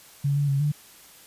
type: tone with pitch steps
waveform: sine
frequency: 141.3 / 143.7 / 138.4 / 147.7 Hz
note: C#3 / D3 / C#3 / D3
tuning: +34 / -37 / -2 / +10 cents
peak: -20 dBFS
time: 0.24-0.72 s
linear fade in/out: 10 ms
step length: 120 ms
effects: white hiss -50 dBFS RMS until 1.26 s + resampled to 32000 Hz